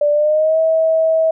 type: tone with pitch glide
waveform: sine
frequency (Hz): 587.3 to 644.2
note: D5 to E5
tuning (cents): 0 to -40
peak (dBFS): -11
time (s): 0.01-1.31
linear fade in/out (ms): 5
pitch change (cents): +160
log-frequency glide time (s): 0.11-0.59
effects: none